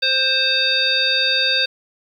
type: harmonic tone with a mistuned harmonic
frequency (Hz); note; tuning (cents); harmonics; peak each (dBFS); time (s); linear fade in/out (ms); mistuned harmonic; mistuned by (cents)
525; C5; +6; 1 / 3 / 5 / 7 / 9; -28 / -22 / -22 / -19 / -21; 0.02-1.66; 10; 9; -33
effects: 8-bit